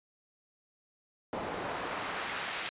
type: noise with band-pass filter sweep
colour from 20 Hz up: pink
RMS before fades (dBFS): -37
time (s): 1.33-2.69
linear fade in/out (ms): 0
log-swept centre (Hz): 550 to 2400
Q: 0.82
effects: resampled to 8000 Hz